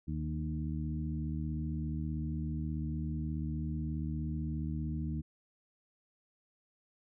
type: harmonic tone with a mistuned harmonic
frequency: 76.7 Hz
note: D#2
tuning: 24 cents flat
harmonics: 1 / 2 / 3 / 4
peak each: -37 / -37 / -41 / -43 dBFS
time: 0.07-5.22 s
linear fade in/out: 20 ms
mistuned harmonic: 2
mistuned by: +17 cents
effects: none